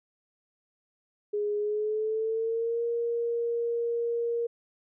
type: tone with pitch glide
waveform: sine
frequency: 415.3 to 468.9 Hz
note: G#4 to A#4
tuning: 0 to +10 cents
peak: -26 dBFS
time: 1.33-4.47 s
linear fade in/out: 10 ms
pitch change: +210 cents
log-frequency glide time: 1.58-2.83 s
effects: none